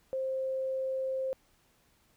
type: tone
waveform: sine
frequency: 527 Hz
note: C5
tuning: 12 cents sharp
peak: -30 dBFS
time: 0.13-1.33 s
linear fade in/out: 0 ms
effects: pink hiss -68 dBFS RMS until 2.16 s